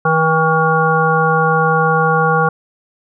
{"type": "harmonic tone with a mistuned harmonic", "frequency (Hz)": 160.5, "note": "E3", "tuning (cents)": -46, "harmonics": [1, 3, 5, 7, 9], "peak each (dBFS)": [-17, -17, -17, -17, -17], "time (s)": [0.05, 2.49], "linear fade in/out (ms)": 5, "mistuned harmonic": 9, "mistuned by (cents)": -35, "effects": []}